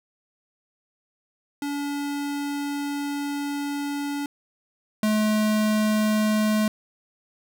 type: tone pair in turn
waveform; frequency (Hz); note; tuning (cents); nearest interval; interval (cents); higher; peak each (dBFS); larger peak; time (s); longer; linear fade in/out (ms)
square; 286 / 214.3; D4 / A3; -46 / -45; perfect fourth; 499; first; -27 / -20; second; 1.62-4.26 / 5.03-6.68; first; 2
effects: none